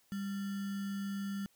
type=tone with sample-and-hold; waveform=sine; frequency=198.5 Hz; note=G3; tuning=22 cents sharp; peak=-35 dBFS; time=0.12-1.46 s; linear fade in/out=0 ms; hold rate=1575 Hz; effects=white hiss -70 dBFS RMS until 1.55 s